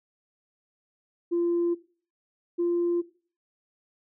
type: tone pair in turn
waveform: sine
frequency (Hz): 344.1 / 346.1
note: F4 / F4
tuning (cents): -26 / -16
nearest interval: unison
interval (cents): 10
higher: second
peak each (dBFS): -21 / -21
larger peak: neither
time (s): 1.31-1.75 / 2.58-3.02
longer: neither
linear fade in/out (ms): 20
effects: noise-tail reverb RT60 0.4 s tail -17 dB re dry + tanh soft clip ceiling -19 dBFS